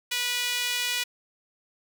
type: tone with high-pass filter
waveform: sawtooth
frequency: 488.9 Hz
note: B4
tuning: 18 cents flat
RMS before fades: -28 dBFS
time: 0.11-1.04 s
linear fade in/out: 10 ms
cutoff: 2600 Hz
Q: 1.6
effects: none